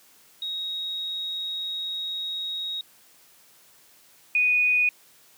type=tone pair in turn; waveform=sine; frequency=3776 / 2476 Hz; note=A#7 / D#7; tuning=+22 / -9 cents; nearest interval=perfect fifth; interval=731 cents; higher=first; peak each=-28 / -18 dBFS; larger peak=second; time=0.42-2.81 / 4.35-4.89 s; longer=first; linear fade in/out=2 ms; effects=white hiss -56 dBFS RMS until 5.37 s + high-pass 100 Hz 12 dB/octave